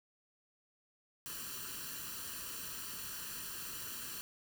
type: noise with comb filter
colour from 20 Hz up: white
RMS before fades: -44 dBFS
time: 1.26-4.21 s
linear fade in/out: 0 ms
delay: 0.69 ms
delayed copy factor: +0.75
effects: none